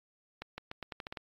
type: accelerating click train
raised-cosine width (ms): 0.3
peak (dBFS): -24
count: 9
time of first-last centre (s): 0.42-1.172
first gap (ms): 160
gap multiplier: 0.84
effects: AAC 32 kbps